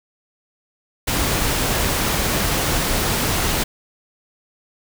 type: noise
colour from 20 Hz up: pink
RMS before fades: -20 dBFS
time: 1.07-3.64 s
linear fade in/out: 10 ms
effects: none